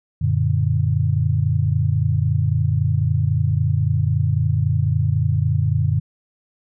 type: chord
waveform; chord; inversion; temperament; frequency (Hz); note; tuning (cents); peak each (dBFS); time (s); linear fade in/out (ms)
sine; Gb augmented; none; equal with one note detuned; 92.77 / 116.54 / 146.83; Gb2 / Bb2 / D3; +5 / 0 / 0; -20; 0.21-6; 10
effects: none